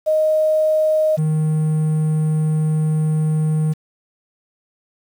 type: tone pair in turn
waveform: sine / triangle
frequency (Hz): 622.3 / 155.57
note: D#5 / D#3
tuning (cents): 0 / 0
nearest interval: 2 octaves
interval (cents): 2400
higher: first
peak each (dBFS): -13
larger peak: neither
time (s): 0.06-1.17 / 1.17-3.74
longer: second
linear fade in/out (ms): 20
effects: 7-bit